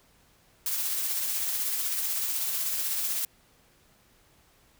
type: noise with tremolo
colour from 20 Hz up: blue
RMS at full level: -28 dBFS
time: 0.66-3.25 s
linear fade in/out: 2 ms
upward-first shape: triangle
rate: 16 Hz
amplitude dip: 35%
effects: pink hiss -62 dBFS RMS until 4.79 s